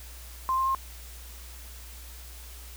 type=tone with pitch steps; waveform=sine; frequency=1046.5 / 1056.2 / 1066 Hz; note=C6 / C6 / C6; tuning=0 / +16 / +32 cents; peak=-23 dBFS; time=0.49-0.748 s; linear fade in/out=0 ms; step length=86 ms; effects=added 60 Hz sine -43 dBFS peak until 2.76 s + white hiss -48 dBFS RMS until 2.76 s